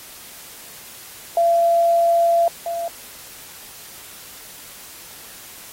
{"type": "tone pair in turn", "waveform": "sine", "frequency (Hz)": [680, 680], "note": ["F5", "F5"], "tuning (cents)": [-46, -46], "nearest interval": "unison", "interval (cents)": 0, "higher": "neither", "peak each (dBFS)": [-13, -22], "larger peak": "first", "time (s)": [[1.37, 2.48], [2.66, 2.88]], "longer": "first", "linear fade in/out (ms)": 2, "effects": ["white hiss -40 dBFS RMS until 5.72 s", "AAC 48 kbps"]}